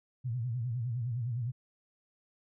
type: tone with vibrato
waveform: sine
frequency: 120 Hz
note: B2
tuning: 49 cents flat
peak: -31 dBFS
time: 0.24-1.52 s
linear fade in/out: 20 ms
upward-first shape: sine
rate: 9.8 Hz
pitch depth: 130 cents each way
effects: none